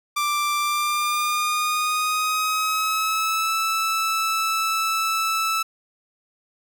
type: tone with pitch glide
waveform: sawtooth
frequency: 1178 to 1314.6 Hz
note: D6 to E6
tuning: +5 to -5 cents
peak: -17 dBFS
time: 0.16-5.63 s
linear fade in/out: 10 ms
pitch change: +190 cents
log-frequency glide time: 0.59-3.53 s
effects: 9-bit